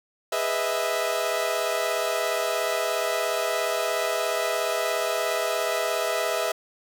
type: chord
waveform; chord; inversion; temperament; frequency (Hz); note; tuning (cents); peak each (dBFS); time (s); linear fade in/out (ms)
sawtooth; E major seventh; first; equal with one note detuned; 410.8 / 493.9 / 622.3 / 659.3; G#4 / B4 / D#5 / E5; -19 / 0 / 0 / 0; -29 / -27 / -26 / -23; 0.32-6.52; 5
effects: none